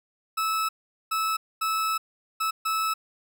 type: tone bursts at uneven times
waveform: 40% pulse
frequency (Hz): 1304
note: E6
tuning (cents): -19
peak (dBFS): -23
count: 5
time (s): 0.37-0.69 / 1.11-1.37 / 1.61-1.98 / 2.4-2.51 / 2.65-2.94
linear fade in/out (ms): 10
effects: none